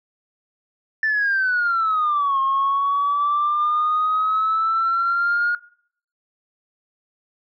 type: exponential two-way sweep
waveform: sine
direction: down then up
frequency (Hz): 1776 to 1074 to 1434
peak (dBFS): -16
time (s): 1.03-5.55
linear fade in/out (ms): 2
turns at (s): 2.4
effects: noise-tail reverb RT60 0.6 s tail -22 dB re dry + tanh soft clip ceiling -13 dBFS